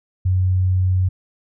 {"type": "tone", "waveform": "sine", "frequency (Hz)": 92.5, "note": "F#2", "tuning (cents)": 0, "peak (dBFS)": -14, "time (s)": [0.25, 1.09], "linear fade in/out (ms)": 10, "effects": []}